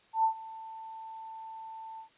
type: tone with ADSR envelope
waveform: sine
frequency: 890 Hz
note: A5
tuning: 20 cents sharp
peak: -21 dBFS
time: 0.13-2.09 s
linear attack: 110 ms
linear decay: 95 ms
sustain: -20 dB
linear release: 100 ms
effects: white hiss -63 dBFS RMS until 2.17 s + resampled to 8000 Hz